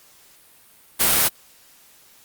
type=noise; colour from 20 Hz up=white; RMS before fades=-17 dBFS; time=0.99-1.29 s; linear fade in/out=20 ms; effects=white hiss -52 dBFS RMS until 2.24 s + Opus 48 kbps